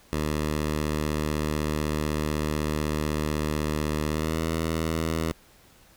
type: tone with pitch glide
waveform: 10% pulse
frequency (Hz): 76 to 80.99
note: D#2 to E2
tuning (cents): -40 to -30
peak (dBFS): -17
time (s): 0.13-5.32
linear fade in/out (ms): 0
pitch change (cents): +110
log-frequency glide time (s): 4.07-4.41
effects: pink hiss -56 dBFS RMS until 5.96 s